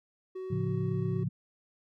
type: tone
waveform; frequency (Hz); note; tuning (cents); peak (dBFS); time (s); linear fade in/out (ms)
triangle; 374.3; F#4; +20; -34; 0.35-1.24; 10
type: chord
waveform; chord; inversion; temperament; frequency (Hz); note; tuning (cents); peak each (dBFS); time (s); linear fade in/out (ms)
sine; A augmented; none; equal; 110 / 138.59 / 174.61; A2 / C#3 / E#3; 0 / 0 / 0; -33; 0.5-1.29; 10
effects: none